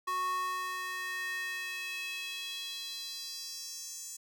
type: tone with high-pass filter sweep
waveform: square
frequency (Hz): 368.4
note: F#4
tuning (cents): -7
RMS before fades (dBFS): -38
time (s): 0.07-4.17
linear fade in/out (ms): 10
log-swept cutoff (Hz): 990 to 7100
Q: 3.6
effects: none